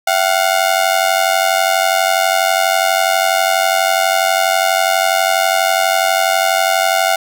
sawtooth ring-modulated tone, 716 Hz, F5, 43 cents sharp, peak -5 dBFS, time 0.07-7.16 s, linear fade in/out 5 ms, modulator 46.1 Hz, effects none

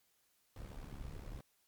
brown noise with amplitude modulation, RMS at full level -44 dBFS, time 0.56-1.41 s, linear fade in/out 2 ms, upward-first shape sine, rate 71.4 Hz, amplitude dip 70%, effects white hiss -75 dBFS RMS until 1.67 s + MP3 96 kbps

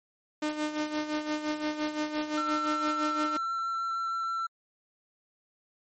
sawtooth tone with tremolo, 303.3 Hz, D#4, 44 cents flat, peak -23 dBFS, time 0.42-3.37 s, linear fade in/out 5 ms, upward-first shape sine, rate 5.8 Hz, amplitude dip 65%
triangle tone with vibrato, 1347 Hz, E6, 37 cents sharp, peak -27 dBFS, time 2.37-4.47 s, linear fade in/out 10 ms, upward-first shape triangle, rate 6.3 Hz, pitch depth 9 cents each way
effects low-pass 7000 Hz 12 dB/octave + MP3 32 kbps

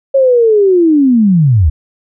sine linear sweep, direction down, 551 to 67.8 Hz, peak -5 dBFS, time 0.14-1.7 s, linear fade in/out 10 ms, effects none

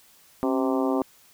harmonic tone with a mistuned harmonic, 129.8 Hz, C3, 13 cents flat, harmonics 2 / 3 / 4 / 5 / 6 / 7 / 8 / 9, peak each -24 / -28 / -30 / -32 / -34 / -35 / -36 / -37 dBFS, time 0.43-1.02 s, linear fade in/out 0 ms, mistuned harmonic 2, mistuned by +69 cents, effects white hiss -56 dBFS RMS until 1.33 s

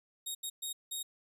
10% pulse tone bursts at uneven times, 3745 Hz, A#7, 7 cents sharp, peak -28 dBFS, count 4, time 0.26-0.35 / 0.43-0.5 / 0.62-0.73 / 0.91-1.03 s, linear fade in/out 10 ms, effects resampled to 32000 Hz

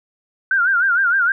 sine tone with vibrato, 1488 Hz, F#6, 9 cents sharp, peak -13 dBFS, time 0.51-1.32 s, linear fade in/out 2 ms, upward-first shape sine, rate 6.5 Hz, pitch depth 130 cents each way, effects none

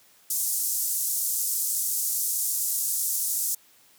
white band-pass noise, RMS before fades -27 dBFS, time 0.3-3.55 s, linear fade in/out 5 ms, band 6400 to 15000 Hz, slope 24 dB/octave, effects white hiss -58 dBFS RMS until 3.98 s + high-pass 80 Hz 12 dB/octave

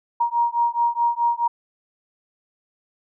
sine beating tone pair, 941 / 945.7 Hz, A#5 / A#5, +16 / +25 cents, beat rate 4.7 Hz, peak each -21 dBFS, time 0.2-1.48 s, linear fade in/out 10 ms, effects none

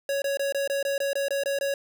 square tone bursts, 556 Hz, C#5, 5 cents sharp, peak -25 dBFS, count 11, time 0.09-1.74 s, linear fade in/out 2 ms, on 130 ms, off 22 ms, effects none

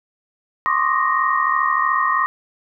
sine tone cluster, 1044 / 1087 / 1160 / 1234 / 1866 Hz, C6 / C#6 / D6 / D#6 / A#6, -4 / -34 / -22 / -15 / +1 cents, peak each -22 dBFS, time 0.66-2.26 s, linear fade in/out 0 ms, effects none

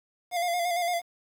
square tone with vibrato, 698.5 Hz, F5, in tune, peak -26 dBFS, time 0.31-1.02 s, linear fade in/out 50 ms, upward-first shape square, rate 8.8 Hz, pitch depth 37 cents each way, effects 9-bit

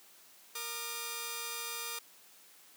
5% pulse tone pair together, 466 / 1208.7 Hz, A#4 / D6, -1 / +49 cents, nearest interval octave + perfect fourth, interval 1650 cents, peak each -31 / -27 dBFS, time 0.55-1.99 s, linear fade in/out 5 ms, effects white hiss -59 dBFS RMS until 2.76 s + high-pass 200 Hz 12 dB/octave

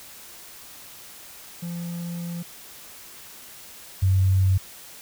triangle / sine tone pair in turn, 171.8 / 94.76 Hz, F3 / F#2, -28 / +42 cents, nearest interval minor seventh, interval 1030 cents, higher first, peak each -27 / -16 dBFS, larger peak second, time 1.62-2.43 / 4.02-4.58 s, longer first, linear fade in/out 10 ms, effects white hiss -44 dBFS RMS until 5.01 s

